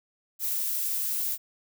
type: noise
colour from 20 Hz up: violet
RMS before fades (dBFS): -29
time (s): 0.39-1.38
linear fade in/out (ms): 50
effects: none